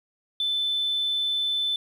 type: tone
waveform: sine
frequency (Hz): 3520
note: A7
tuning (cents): 0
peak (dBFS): -22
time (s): 0.4-1.76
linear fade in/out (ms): 2
effects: tanh soft clip ceiling -18 dBFS + 9-bit